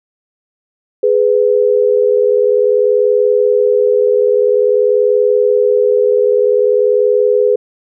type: tone pair together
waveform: sine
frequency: 417.1 / 497.6 Hz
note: G#4 / B4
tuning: +7 / +13 cents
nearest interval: minor third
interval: 306 cents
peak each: -11 dBFS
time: 1.03-7.56 s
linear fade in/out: 5 ms
effects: none